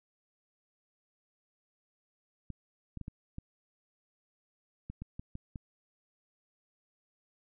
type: clicks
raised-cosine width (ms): 5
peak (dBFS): -28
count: 10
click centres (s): 2.503 / 2.973 / 3.013 / 3.081 / 3.384 / 4.9 / 5.02 / 5.195 / 5.354 / 5.558
effects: none